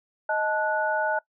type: tone cluster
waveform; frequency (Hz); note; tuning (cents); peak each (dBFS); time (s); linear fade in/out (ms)
sine; 624 / 872 / 1470; D#5 / A5 / F#6; +5 / -16 / -12; -27; 0.29-1.19; 5
effects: noise-tail reverb RT60 0.1 s tail -21 dB re dry